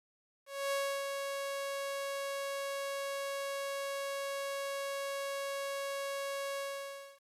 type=tone with ADSR envelope; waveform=sawtooth; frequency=554.4 Hz; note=C#5; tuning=in tune; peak=-27 dBFS; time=0.46-7.2 s; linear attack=260 ms; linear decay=310 ms; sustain=-5 dB; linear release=620 ms; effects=resampled to 32000 Hz + 11-bit